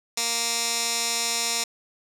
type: tone with band-pass filter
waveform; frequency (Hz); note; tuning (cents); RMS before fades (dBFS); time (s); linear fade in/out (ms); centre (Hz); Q
15% pulse; 233.1; A#3; 0; -26; 0.17-1.64; 5; 6400; 1.5
effects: none